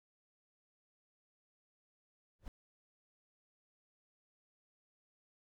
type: noise with exponential growth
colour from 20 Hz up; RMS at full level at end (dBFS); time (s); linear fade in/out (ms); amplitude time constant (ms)
brown; -42; 2.39-2.48; 1; 19
effects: none